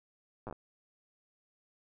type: slowing click train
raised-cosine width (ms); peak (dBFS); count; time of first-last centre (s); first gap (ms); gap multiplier
1; -28; 6; 0.47-0.526; 8; 1.17
effects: none